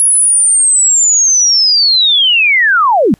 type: linear sweep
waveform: sine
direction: down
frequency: 10580 to 171 Hz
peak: -6 dBFS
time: 0-3.14 s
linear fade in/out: 0 ms
effects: pink hiss -51 dBFS RMS until 3.19 s + resampled to 32000 Hz